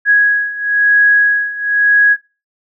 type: beating tone pair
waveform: sine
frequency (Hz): 1661.2 / 1662.2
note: G#6 / G#6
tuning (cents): 0 / +1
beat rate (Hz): 1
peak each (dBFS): -13 / -10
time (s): 0.05-2.17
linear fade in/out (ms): 50
effects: noise-tail reverb RT60 0.3 s tail -20 dB re dry